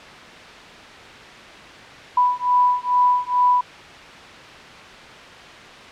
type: beating tone pair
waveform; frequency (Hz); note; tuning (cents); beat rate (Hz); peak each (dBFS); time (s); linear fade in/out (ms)
sine; 987.8 / 990.1; B5 / B5; 0 / +4; 2.3; -18; 2.17-3.61; 5
effects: white hiss -39 dBFS RMS until 5.91 s + low-pass 3000 Hz 12 dB/octave